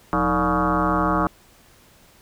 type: tone with frequency modulation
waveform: sine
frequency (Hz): 716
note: F5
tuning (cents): +43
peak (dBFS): -17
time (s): 0.13-1.27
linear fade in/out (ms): 0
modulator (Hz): 134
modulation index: 4.6
effects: pink hiss -53 dBFS RMS until 2.21 s